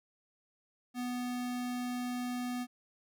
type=tone; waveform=square; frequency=246.9 Hz; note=B3; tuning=in tune; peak=-35 dBFS; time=0.94-2.67 s; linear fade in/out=50 ms; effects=none